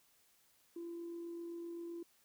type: tone with amplitude modulation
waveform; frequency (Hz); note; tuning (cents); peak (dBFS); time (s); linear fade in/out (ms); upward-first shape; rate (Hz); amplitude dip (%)
sine; 340; F4; -46; -40; 0.76-2.03; 5; sine; 47.7; 30
effects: tanh soft clip ceiling -39 dBFS + white hiss -71 dBFS RMS until 2.24 s